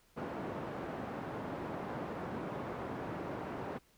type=band-pass noise; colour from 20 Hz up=pink; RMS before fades=-41 dBFS; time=0.16-3.79 s; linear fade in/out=20 ms; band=160 to 1100 Hz; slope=12 dB/octave; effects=pink hiss -68 dBFS RMS until 3.97 s